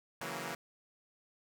5% pulse chord, F# dominant seventh, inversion second, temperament equal, 138.59 / 164.81 / 185 / 233.1 Hz, C#3 / E3 / F#3 / A#3, 0 / 0 / 0 / 0 cents, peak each -34 / -32 / -34 / -32 dBFS, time 0.21-0.55 s, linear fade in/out 2 ms, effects none

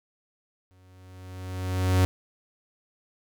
45% pulse tone with exponential growth, 92.5 Hz, F#2, in tune, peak -17 dBFS, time 0.71-2.05 s, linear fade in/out 0 ms, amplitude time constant 290 ms, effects none

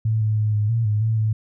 sine tone with pitch steps, 110.3 / 107.9 / 107.1 / 105.2 / 115 / 105.6 / 111.5 / 109 Hz, A2 / A2 / A2 / G#2 / A#2 / G#2 / A2 / A2, +5 / -33 / -46 / +23 / -23 / +29 / +23 / -16 cents, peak -17 dBFS, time 0.05-1.33 s, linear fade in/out 5 ms, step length 160 ms, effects none

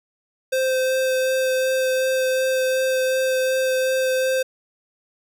square tone with vibrato, 520 Hz, C5, 11 cents flat, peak -19 dBFS, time 0.52-4.43 s, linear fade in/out 10 ms, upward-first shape sine, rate 2.7 Hz, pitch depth 10 cents each way, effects none

